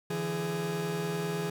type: tone cluster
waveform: 40% pulse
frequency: 148.6 / 168.6 / 415.8 Hz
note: D3 / E3 / G#4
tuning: +21 / +39 / +2 cents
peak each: -38 / -33 / -33 dBFS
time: 0.1-1.5 s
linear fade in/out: 5 ms
effects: none